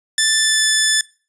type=tone with pitch glide; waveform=10% pulse; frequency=1760 to 1745.8 Hz; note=A6 to A6; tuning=0 to -14 cents; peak=-4 dBFS; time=0.18-1.01 s; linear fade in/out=2 ms; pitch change=-14 cents; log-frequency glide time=0.39-0.66 s; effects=noise-tail reverb RT60 0.4 s tail -23 dB re dry + resampled to 24000 Hz